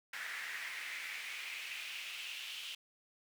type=noise with high-pass filter sweep; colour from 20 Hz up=brown; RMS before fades=-44 dBFS; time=0.13-2.75 s; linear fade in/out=5 ms; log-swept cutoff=1800 to 3000 Hz; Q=3.9; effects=none